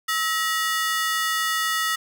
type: ring-modulated tone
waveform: sawtooth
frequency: 1600 Hz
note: G6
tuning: 35 cents sharp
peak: -15 dBFS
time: 0.08-1.96 s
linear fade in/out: 10 ms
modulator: 304 Hz
effects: none